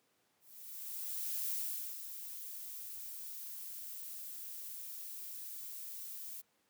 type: noise with ADSR envelope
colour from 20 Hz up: violet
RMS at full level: -37 dBFS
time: 0.4-6.42 s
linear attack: 1100 ms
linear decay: 480 ms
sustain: -9 dB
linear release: 22 ms
effects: pink hiss -75 dBFS RMS until 6.69 s + high-pass 200 Hz 12 dB/octave